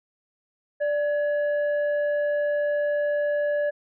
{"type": "tone pair together", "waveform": "sine", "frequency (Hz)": [587.3, 1688.2], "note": ["D5", "G#6"], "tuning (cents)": [0, 28], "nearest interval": "octave + tritone", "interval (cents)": 1828, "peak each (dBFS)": [-21, -32], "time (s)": [0.8, 3.71], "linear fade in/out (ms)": 20, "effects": ["tanh soft clip ceiling -15 dBFS"]}